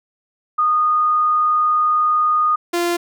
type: tone pair in turn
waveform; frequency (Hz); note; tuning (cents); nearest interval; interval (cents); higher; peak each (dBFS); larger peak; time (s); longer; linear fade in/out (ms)
sine / sawtooth; 1231 / 346.1; D#6 / F4; -19 / -16; octave + minor seventh; 2197; first; -13; neither; 0.58-2.56 / 2.73-2.97; first; 10
effects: none